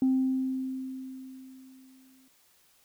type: tone with exponential decay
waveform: sine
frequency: 261.6 Hz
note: C4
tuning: in tune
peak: -19 dBFS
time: 0.02-2.28 s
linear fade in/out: 2 ms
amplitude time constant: 490 ms
effects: tanh soft clip ceiling -18 dBFS + white hiss -64 dBFS RMS until 2.84 s

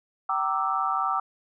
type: chord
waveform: sine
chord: E half-diminished seventh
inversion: first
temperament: equal with one note detuned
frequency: 771 / 932.3 / 1174.7 / 1318.5 Hz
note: G5 / Bb5 / D6 / E6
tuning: -29 / 0 / 0 / 0 cents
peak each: -29 / -33 / -27 / -28 dBFS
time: 0.29-1.2 s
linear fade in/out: 5 ms
effects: none

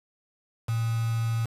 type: tone with quantisation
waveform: sine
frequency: 114.2 Hz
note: A#2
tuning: 35 cents flat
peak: -24 dBFS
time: 0.68-1.46 s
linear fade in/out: 10 ms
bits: 6
effects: resampled to 32000 Hz

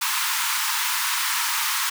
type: high-pass noise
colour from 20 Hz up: pink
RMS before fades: -24 dBFS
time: 0.01-1.9 s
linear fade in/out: 10 ms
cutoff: 890 Hz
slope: 96 dB/octave
effects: none

